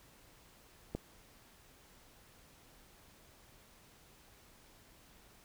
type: click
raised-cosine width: 2 ms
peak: -23 dBFS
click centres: 0.95 s
effects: pink hiss -62 dBFS RMS until 5.44 s